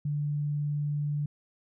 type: tone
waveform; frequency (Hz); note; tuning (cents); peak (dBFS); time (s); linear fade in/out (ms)
sine; 146.83; D3; 0; -27; 0.05-1.26; 5
effects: none